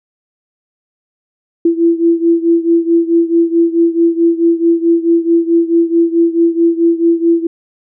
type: beating tone pair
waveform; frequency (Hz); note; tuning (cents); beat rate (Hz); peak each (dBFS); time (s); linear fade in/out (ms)
sine; 334.2 / 338.8; E4 / E4; +24 / +48; 4.6; -10 / -13; 1.65-7.47; 5
effects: none